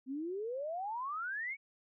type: exponential sweep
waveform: sine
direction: up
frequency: 252.2 to 2289 Hz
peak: -36 dBFS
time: 0.06-1.57 s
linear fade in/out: 50 ms
effects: none